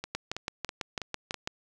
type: two click trains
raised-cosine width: 0.2 ms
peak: -18 / -14 dBFS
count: 5 / 9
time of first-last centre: 0.04-1.343 / 0.15-1.475 s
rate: 3.07 / 6.04 Hz
effects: none